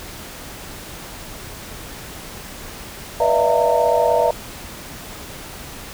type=tone cluster; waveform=sine; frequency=486.2 / 591 / 641 / 677 / 915 Hz; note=B4 / D5 / E5 / E5 / A#5; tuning=-27 / +11 / -49 / +46 / -32 cents; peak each=-20 dBFS; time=3.2-4.31 s; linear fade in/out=5 ms; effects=pink hiss -35 dBFS RMS until 5.93 s